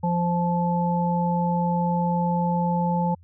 harmonic tone, 173.8 Hz, F3, 8 cents flat, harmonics 1 / 3 / 5, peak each -22 / -30 / -25 dBFS, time 0.03-3.15 s, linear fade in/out 10 ms, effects added 86 Hz sine -48 dBFS peak until 3.23 s

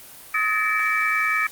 sine tone cluster, 1266 / 1729 / 1839 / 2312 Hz, D#6 / A6 / A#6 / D7, +30 / -31 / -24 / -28 cents, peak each -24 / -28 / -27 / -22 dBFS, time 0.34-1.47 s, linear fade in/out 5 ms, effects white hiss -43 dBFS RMS until 1.51 s + Opus 32 kbps

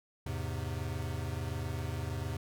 square chord, E augmented, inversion none, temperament equal, 82.41 / 103.83 / 130.81 Hz, E2 / G#2 / B#2, 0 / 0 / 0 cents, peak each -39 / -40 / -40 dBFS, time 0.26-2.37 s, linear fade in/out 5 ms, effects none

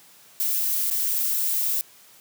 violet noise with dropouts, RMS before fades -24 dBFS, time 0.4-1.81 s, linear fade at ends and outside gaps 0 ms, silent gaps 0.901-0.912 s, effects white hiss -52 dBFS RMS until 2.2 s + high-pass 100 Hz 12 dB/octave

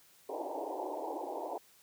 white band-pass noise, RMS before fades -39 dBFS, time 0.29-1.58 s, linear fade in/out 5 ms, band 290 to 940 Hz, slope 96 dB/octave, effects white hiss -63 dBFS RMS until 1.82 s + high-pass 80 Hz 12 dB/octave

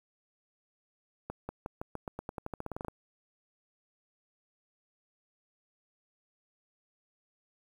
accelerating click train, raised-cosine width 1 ms, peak -23 dBFS, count 18, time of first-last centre 1.3-2.883 s, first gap 190 ms, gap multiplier 0.9, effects 9-bit

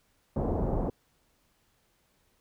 pink low-pass noise, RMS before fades -29 dBFS, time 0.36-0.9 s, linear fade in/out 5 ms, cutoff 760 Hz, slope 24 dB/octave, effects pink hiss -70 dBFS RMS until 2.4 s

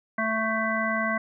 harmonic tone, 221.2 Hz, A3, 9 cents sharp, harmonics 1 / 3 / 5 / 7 / 9, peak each -30 / -30 / -30 / -30 / -30 dBFS, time 0.18-1.18 s, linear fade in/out 5 ms, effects none

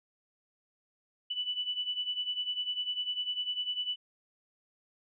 sine beating tone pair, 2965 / 2975 Hz, F#7 / F#7, +3 / +9 cents, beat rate 10 Hz, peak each -37 / -33 dBFS, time 1.3-3.96 s, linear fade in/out 10 ms, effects none

